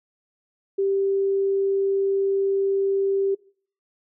sine tone, 392 Hz, G4, in tune, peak -19 dBFS, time 0.78-3.35 s, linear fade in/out 10 ms, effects noise-tail reverb RT60 0.5 s tail -22 dB re dry

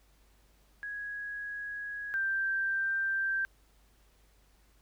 sine tone pair in turn, 1661.2 / 1574.7 Hz, G#6 / G6, 0 / +7 cents, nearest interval minor second, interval 93 cents, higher first, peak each -36 / -28 dBFS, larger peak second, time 0.83-2.14 / 2.14-3.45 s, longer neither, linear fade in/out 0 ms, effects added 50 Hz sine -63 dBFS peak until 4.81 s + pink hiss -68 dBFS RMS until 4.81 s

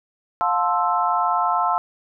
sine chord, F major seventh, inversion none, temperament equal with one note detuned, 709 / 880 / 1046.5 / 1318.5 Hz, F5 / A5 / C6 / E6, +26 / 0 / 0 / 0 cents, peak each -23 dBFS, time 0.41-1.78 s, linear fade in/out 0 ms, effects none

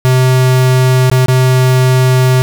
square tone with dropouts, 128.7 Hz, C3, 28 cents flat, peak -7 dBFS, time 0.05-2.42 s, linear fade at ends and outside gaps 0 ms, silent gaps 1.099-1.115 / 1.26-1.283 s, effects none

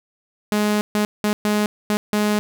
sawtooth tone bursts at uneven times, 209.5 Hz, G#3, 15 cents sharp, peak -13 dBFS, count 6, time 0.52-0.81 / 0.95-1.05 / 1.24-1.33 / 1.45-1.66 / 1.9-1.97 / 2.13-2.39 s, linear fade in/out 0 ms, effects none

